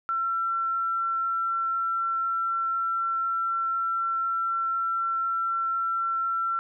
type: tone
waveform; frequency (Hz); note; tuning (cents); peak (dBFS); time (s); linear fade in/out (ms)
sine; 1351; E6; +42; -24; 0.09-6.59; 0
effects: none